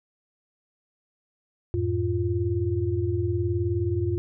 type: tone cluster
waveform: sine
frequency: 88.4 / 107.6 / 349 Hz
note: F2 / A2 / F4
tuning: +22 / -38 / -1 cents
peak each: -27 / -27 / -27 dBFS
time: 1.74-4.18 s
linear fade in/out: 0 ms
effects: none